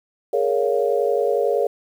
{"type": "chord", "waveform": "sine", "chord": "Bb minor seventh", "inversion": "third", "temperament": "equal with one note detuned", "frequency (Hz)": [415.3, 466.2, 560.5, 698.5], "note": ["Ab4", "Bb4", "Db5", "F5"], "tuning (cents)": [0, 0, 19, 0], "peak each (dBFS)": [-22, -21, -22, -27], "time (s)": [0.33, 1.67], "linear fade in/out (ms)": 5, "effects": ["8-bit"]}